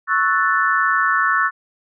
sine chord, F# minor seventh, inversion second, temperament equal, 1108.7 / 1318.5 / 1480 / 1760 Hz, C#6 / E6 / F#6 / A6, 0 / 0 / 0 / 0 cents, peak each -20 dBFS, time 0.07-1.51 s, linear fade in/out 50 ms, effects none

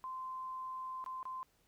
sine tone with dropouts, 1037 Hz, C6, 16 cents flat, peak -40 dBFS, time 0.04-1.43 s, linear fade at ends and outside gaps 0 ms, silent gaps 1.041-1.062 / 1.229-1.254 s, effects pink hiss -73 dBFS RMS until 1.67 s

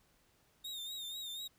40% pulse tone with vibrato, 3700 Hz, A#7, 14 cents flat, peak -40 dBFS, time 0.64-1.48 s, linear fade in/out 10 ms, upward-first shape sine, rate 4.1 Hz, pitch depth 66 cents each way, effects pink hiss -71 dBFS RMS until 1.58 s

